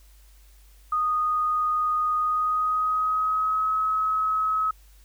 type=tone with pitch glide; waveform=sine; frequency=1238 to 1280.9 Hz; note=D#6 to D#6; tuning=-9 to +50 cents; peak=-21 dBFS; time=0.92-4.71 s; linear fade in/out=5 ms; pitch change=+59 cents; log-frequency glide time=2.16-3.72 s; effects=added 50 Hz sine -50 dBFS peak until 5.04 s + white hiss -60 dBFS RMS until 5.04 s